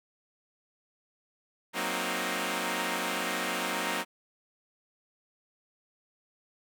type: chord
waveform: 5% pulse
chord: C half-diminished seventh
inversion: second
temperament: equal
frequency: 185 / 233.1 / 261.6 / 311.1 Hz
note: Gb3 / Bb3 / C4 / Eb4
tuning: 0 / 0 / 0 / 0 cents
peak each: -24 dBFS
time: 1.73-4.05 s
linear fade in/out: 50 ms
effects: none